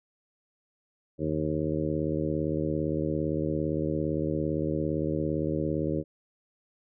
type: harmonic tone with a mistuned harmonic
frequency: 77.6 Hz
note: D#2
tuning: 4 cents flat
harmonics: 1 / 2 / 3 / 4 / 5 / 6 / 7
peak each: -37 / -32 / -36 / -31 / -34 / -36 / -35 dBFS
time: 1.18-6.04 s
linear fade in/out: 50 ms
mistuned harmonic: 1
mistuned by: +150 cents
effects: none